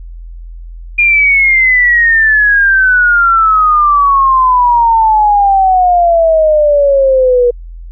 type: exponential sweep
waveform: sine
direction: down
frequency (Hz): 2424 to 480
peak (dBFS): -5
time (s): 0.98-7.51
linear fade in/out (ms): 10
effects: added 42 Hz sine -25 dBFS peak until 7.91 s